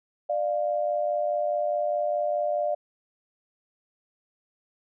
sine tone pair together, 595.2 / 700 Hz, D5 / F5, +23 / +4 cents, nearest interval minor third, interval 281 cents, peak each -25 / -28 dBFS, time 0.29-2.75 s, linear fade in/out 10 ms, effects none

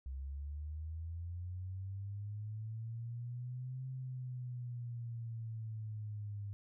sine linear two-way sweep, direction up then down, 65.2 to 130.81 to 100.8 Hz, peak -40 dBFS, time 0.06-6.53 s, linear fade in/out 0 ms, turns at 3.87 s, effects none

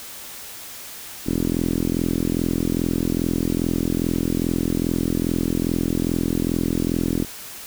5% pulse tone with low-pass filter, 42.43 Hz, F1, 49 cents flat, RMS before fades -22 dBFS, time 1.26-7.25 s, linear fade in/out 10 ms, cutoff 290 Hz, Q 2.3, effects white hiss -37 dBFS RMS until 7.66 s

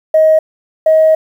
sine tone pair in turn, 630 / 632.7 Hz, D#5 / D#5, +21 / +29 cents, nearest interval unison, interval 8 cents, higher second, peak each -4 dBFS, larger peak neither, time 0.14-0.39 / 0.86-1.15 s, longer second, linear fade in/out 5 ms, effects tanh soft clip ceiling -1 dBFS + 7-bit

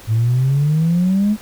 sine exponential sweep, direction up, 107.7 to 216.7 Hz, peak -11 dBFS, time 0.07-1.37 s, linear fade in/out 50 ms, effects tanh soft clip ceiling -9 dBFS + pink hiss -40 dBFS RMS until 1.41 s

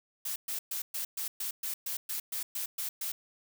blue noise bursts, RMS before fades -35 dBFS, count 13, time 0.25-3.12 s, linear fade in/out 5 ms, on 110 ms, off 120 ms, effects none

